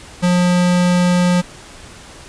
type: tone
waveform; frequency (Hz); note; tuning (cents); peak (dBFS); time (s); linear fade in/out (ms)
square; 178.2; F3; +35; -12; 0.22-1.42; 20
effects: pink hiss -38 dBFS RMS until 2.28 s + resampled to 22050 Hz